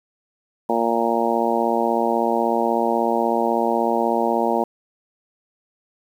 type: harmonic tone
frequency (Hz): 116.3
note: A#2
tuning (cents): -4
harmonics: 2 / 3 / 4 / 5 / 6 / 7 / 8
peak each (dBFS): -25 / -25 / -25 / -25 / -25 / -25 / -25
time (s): 0.69-4.64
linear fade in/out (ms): 5
effects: 8-bit